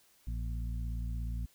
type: harmonic tone with a mistuned harmonic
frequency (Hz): 57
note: A#1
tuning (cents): -38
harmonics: 1 / 2 / 3 / 4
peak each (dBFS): -34 / -42 / -47 / -51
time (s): 0.27-1.46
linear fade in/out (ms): 5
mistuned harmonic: 4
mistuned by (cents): +110
effects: white hiss -66 dBFS RMS until 1.54 s